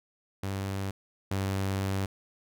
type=tone pair in turn; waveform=sawtooth; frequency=97.5 / 96.94 Hz; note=G2 / G2; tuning=-9 / -19 cents; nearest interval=unison; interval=10 cents; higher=first; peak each=-27 / -24 dBFS; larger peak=second; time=0.43-0.91 / 1.31-2.06 s; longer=second; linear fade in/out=5 ms; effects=none